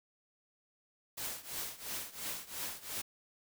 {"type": "noise with tremolo", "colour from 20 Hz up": "white", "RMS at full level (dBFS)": -38, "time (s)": [1.17, 3.02], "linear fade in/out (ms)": 10, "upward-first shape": "triangle", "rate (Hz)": 2.9, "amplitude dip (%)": 90, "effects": []}